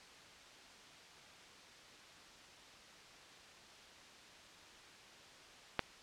click, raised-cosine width 0.3 ms, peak -15 dBFS, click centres 5.793 s, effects white hiss -57 dBFS RMS until 6.02 s + low-pass 5000 Hz 12 dB/octave

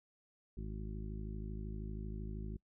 harmonic tone, 52.8 Hz, G#1, 29 cents sharp, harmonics 1 / 2 / 3 / 4 / 5 / 6 / 7, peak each -42 / -48 / -49 / -49 / -60 / -56 / -54 dBFS, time 0.57-2.57 s, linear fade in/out 5 ms, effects noise-tail reverb RT60 0.1 s tail -24 dB re dry

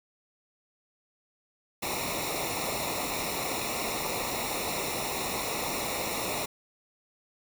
pink noise with comb filter, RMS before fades -32 dBFS, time 1.82-6.46 s, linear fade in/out 10 ms, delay 0.63 ms, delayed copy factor -0.85, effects none

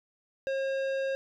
sine tone with tanh clipping, 539 Hz, C#5, 49 cents flat, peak -30 dBFS, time 0.47-1.15 s, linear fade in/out 0 ms, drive 14 dB, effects none

